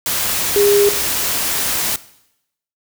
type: tone in noise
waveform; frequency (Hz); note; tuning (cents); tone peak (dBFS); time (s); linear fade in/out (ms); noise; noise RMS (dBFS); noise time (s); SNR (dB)
sine; 407.1; G#4; -35; -11; 0.56-0.89; 2; white; -19; 0.06-1.96; +5
effects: noise-tail reverb RT60 0.8 s tail -18 dB re dry